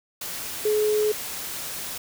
sine tone in noise, 424.9 Hz, G#4, 40 cents sharp, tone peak -19 dBFS, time 0.65-1.12 s, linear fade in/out 5 ms, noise white, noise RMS -33 dBFS, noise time 0.21-1.98 s, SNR +11 dB, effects none

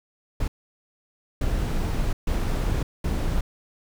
brown noise bursts at uneven times, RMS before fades -24 dBFS, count 4, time 0.4-0.48 / 1.41-2.13 / 2.27-2.83 / 3.04-3.41 s, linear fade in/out 5 ms, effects none

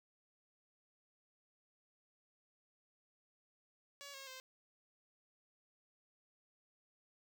5% pulse tone with pitch steps, 565 / 542.3 / 520.5 Hz, C#5 / C#5 / C5, +33 / -38 / -9 cents, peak -38 dBFS, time 4.01-4.4 s, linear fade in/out 0 ms, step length 130 ms, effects none

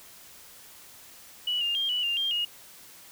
sine tone with pitch steps, 2944 / 2813 / 3206 / 2954 / 2799 / 3197 / 2867 Hz, F#7 / F7 / G7 / F#7 / F7 / G7 / F7, -9 / +12 / +38 / -3 / +3 / +33 / +45 cents, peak -25 dBFS, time 1.47-2.45 s, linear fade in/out 5 ms, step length 140 ms, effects white hiss -50 dBFS RMS until 3.11 s

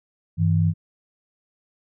sine tone pair together, 98 / 161.83 Hz, G2 / E3, 0 / -32 cents, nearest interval major sixth, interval 868 cents, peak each -19 dBFS, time 0.37-0.74 s, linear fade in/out 50 ms, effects none

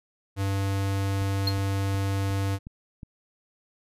square tone, 98 Hz, G2, in tune, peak -25 dBFS, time 0.36-2.59 s, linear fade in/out 50 ms
click train, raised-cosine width 5 ms, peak -27 dBFS, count 6, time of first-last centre 1.22-3.032 s, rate 2.76 Hz
triangle tone with exponential decay, 4220 Hz, C8, 14 cents sharp, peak -19 dBFS, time 1.47-1.55 s, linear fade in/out 5 ms, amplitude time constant 17 ms
effects resampled to 32000 Hz

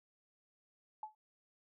sine tone with exponential decay, 860 Hz, A5, 40 cents flat, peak -37 dBFS, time 1.03-1.15 s, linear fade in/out 2 ms, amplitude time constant 26 ms, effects none

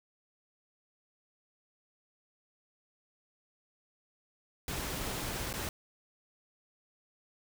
pink noise with dropouts, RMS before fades -37 dBFS, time 4.68-5.69 s, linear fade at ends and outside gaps 1 ms, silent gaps 5.529-5.538 s, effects none

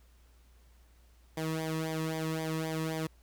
sawtooth tone with flanger, 159.4 Hz, D#3, 42 cents sharp, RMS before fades -34 dBFS, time 1.37-3.07 s, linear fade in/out 5 ms, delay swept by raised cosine 0.72 to 1.37 ms, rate 3.8 Hz, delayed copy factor -0.8, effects added 59 Hz sine -58 dBFS peak until 3.22 s + pink hiss -68 dBFS RMS until 3.22 s

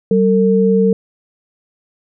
sine tone pair together, 192.1 / 451.9 Hz, G3 / A4, -35 / +46 cents, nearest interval octave + minor third, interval 1481 cents, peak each -12 dBFS, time 0.11-0.93 s, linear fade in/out 2 ms, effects none

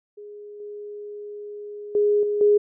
sine tone with level steps, 414.4 Hz, G#4, 4 cents flat, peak -37 / -33 / -16 / -21 / -13 dBFS, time 0.17-2.58 s, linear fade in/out 10 ms, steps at 0.6 / 1.95 / 2.23 / 2.41 s, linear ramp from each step 2 ms, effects none

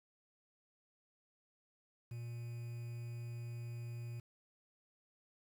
triangle tone with quantisation, 118.4 Hz, A#2, 27 cents sharp, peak -40 dBFS, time 2.11-4.2 s, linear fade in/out 5 ms, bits 10, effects none

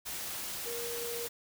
sine tone in noise, 471.7 Hz, A#4, 20 cents sharp, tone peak -38 dBFS, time 0.65-1.28 s, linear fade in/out 20 ms, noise white, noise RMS -39 dBFS, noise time 0.05-1.29 s, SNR -2 dB, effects none

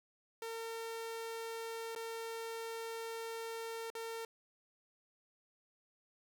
sawtooth tone with dropouts, 455 Hz, A#4, 42 cents flat, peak -37 dBFS, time 0.42-4.25 s, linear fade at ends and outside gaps 2 ms, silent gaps 1.951-1.96 / 3.902-3.951 s, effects none

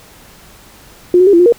sine tone with pitch steps, 356.5 / 367.7 / 402.2 / 340.3 / 356.1 / 471 Hz, F4 / F#4 / G4 / F4 / F4 / A#4, +36 / -11 / +44 / -45 / +34 / +18 cents, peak -4 dBFS, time 1.14-1.524 s, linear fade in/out 2 ms, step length 64 ms, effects pink hiss -41 dBFS RMS until 1.58 s

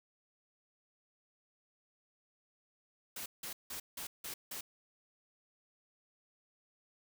white noise bursts, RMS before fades -43 dBFS, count 6, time 3.16-4.61 s, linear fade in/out 5 ms, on 100 ms, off 170 ms, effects none

